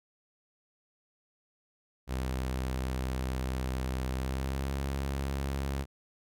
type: tone with pitch glide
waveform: sawtooth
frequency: 64.5 to 68.34 Hz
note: C2 to C#2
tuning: -24 to -24 cents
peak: -27 dBFS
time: 2.07-5.86 s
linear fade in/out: 50 ms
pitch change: +100 cents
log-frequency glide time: 4.1-4.74 s
effects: none